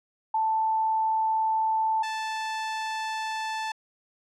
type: tone pair in turn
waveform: sine / sawtooth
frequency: 882 / 877.9 Hz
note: A5 / A5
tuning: +4 / -4 cents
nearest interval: unison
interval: 8 cents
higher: first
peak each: -22 / -25 dBFS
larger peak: first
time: 0.34-2.03 / 2.03-3.72 s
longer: neither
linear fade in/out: 5 ms
effects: low-pass 6000 Hz 12 dB/octave